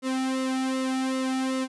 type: tone with flanger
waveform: sawtooth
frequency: 261.6 Hz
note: C4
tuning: in tune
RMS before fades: -27 dBFS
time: 0.02-1.68 s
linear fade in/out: 50 ms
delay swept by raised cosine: 1.2 to 1.88 ms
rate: 2.6 Hz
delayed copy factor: -0.85
effects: resampled to 24000 Hz